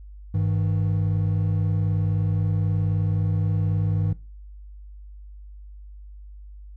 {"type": "tone pair together", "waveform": "triangle", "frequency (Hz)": [100.3, 159.22], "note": ["G2", "D#3"], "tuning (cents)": [40, 40], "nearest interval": "minor sixth", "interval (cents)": 800, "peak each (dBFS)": [-19, -24], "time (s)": [0.34, 4.13], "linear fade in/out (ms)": 5, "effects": ["noise-tail reverb RT60 0.3 s tail -20 dB re dry", "added 50 Hz sine -39 dBFS peak until 6.76 s"]}